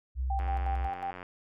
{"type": "tone", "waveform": "sine", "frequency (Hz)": 64.3, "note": "C2", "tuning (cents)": -30, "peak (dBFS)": -28, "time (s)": [0.15, 0.9], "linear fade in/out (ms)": 50}
{"type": "tone with tremolo", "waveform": "sine", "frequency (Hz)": 784, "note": "G5", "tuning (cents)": 0, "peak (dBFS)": -31, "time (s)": [0.3, 1.11], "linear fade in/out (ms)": 5, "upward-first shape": "square", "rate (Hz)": 5.5, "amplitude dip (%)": 65}
{"type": "click train", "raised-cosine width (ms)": 0.5, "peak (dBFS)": -27, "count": 76, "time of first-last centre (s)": [0.4, 1.229], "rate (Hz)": 90.5}
{"effects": []}